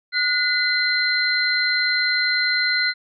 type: tone cluster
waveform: sine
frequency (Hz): 1456 / 2035 / 4125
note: F#6 / C7 / C8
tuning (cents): -28 / -49 / -25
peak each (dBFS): -22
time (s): 0.12-2.94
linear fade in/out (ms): 50
effects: none